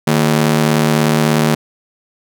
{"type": "ring-modulated tone", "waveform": "sawtooth", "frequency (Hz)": 190, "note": "F#3", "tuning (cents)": 46, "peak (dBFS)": -4, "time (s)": [0.07, 1.55], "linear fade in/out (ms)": 5, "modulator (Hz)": 38.3, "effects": []}